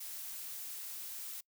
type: noise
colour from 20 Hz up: blue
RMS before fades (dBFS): -44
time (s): 0-1.41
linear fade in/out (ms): 10
effects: noise-tail reverb RT60 0.1 s tail -24 dB re dry